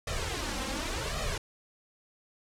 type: noise with flanger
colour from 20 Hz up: pink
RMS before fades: -33 dBFS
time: 0.07-1.38 s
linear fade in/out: 5 ms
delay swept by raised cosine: 1.6 to 3.8 ms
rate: 0.89 Hz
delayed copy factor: +0.85
effects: low-pass 8000 Hz 12 dB/octave